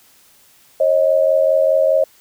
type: tone pair together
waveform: sine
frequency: 542 / 626.9 Hz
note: C#5 / D#5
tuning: -39 / +13 cents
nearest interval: minor third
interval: 252 cents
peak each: -14 dBFS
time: 0.8-2.04 s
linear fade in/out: 5 ms
effects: white hiss -51 dBFS RMS until 2.2 s